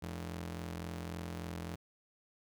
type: ring-modulated tone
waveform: sawtooth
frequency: 128.2 Hz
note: C3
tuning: 35 cents flat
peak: -33 dBFS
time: 0.02-1.76 s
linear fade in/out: 10 ms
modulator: 42.3 Hz
effects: none